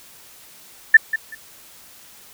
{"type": "tone with echo", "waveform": "sine", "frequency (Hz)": 1775, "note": "A6", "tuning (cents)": 15, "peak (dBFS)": -3, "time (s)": [0.94, 0.97], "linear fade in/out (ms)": 5, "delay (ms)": 190, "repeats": 2, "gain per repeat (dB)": -14, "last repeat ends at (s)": 1.35, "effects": ["white hiss -46 dBFS RMS until 2.33 s"]}